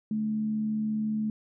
sine tone with frequency modulation, 215.7 Hz, A3, 34 cents flat, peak -26 dBFS, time 0.11-1.3 s, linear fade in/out 2 ms, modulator 74.4 Hz, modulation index 0.21, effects none

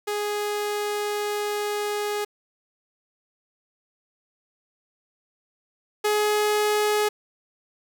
sawtooth tone pair in turn, 415.3 / 420.4 Hz, G#4 / G#4, 0 / +21 cents, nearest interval unison, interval 21 cents, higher second, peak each -21 / -16 dBFS, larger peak second, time 0.07-2.25 / 6.04-7.09 s, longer first, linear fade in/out 10 ms, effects 9-bit

